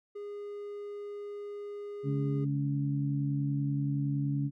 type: tone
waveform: triangle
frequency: 410.1 Hz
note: G#4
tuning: 22 cents flat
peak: -36 dBFS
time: 0.15-2.45 s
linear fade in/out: 10 ms
type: harmonic tone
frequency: 70.6 Hz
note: C#2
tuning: 32 cents sharp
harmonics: 2 / 3 / 4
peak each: -29 / -41 / -34 dBFS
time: 2.03-4.51 s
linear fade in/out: 50 ms
effects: none